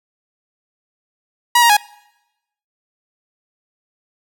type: tone with pitch steps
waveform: sawtooth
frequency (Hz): 961 / 940 / 830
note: B5 / A#5 / G#5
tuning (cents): -48 / +14 / -1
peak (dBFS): -5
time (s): 1.55-1.769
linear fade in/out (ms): 5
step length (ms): 73
effects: noise-tail reverb RT60 0.9 s tail -24 dB re dry